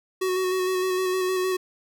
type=tone with vibrato; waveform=square; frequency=371.1 Hz; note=F#4; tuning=5 cents sharp; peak=-23 dBFS; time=0.21-1.57 s; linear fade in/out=10 ms; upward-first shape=square; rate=6.5 Hz; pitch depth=18 cents each way; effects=none